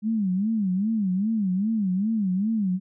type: tone with vibrato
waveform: sine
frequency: 202.8 Hz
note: G#3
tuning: 41 cents flat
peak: -21 dBFS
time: 0.02-2.8 s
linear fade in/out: 50 ms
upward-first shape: sine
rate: 2.5 Hz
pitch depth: 190 cents each way
effects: none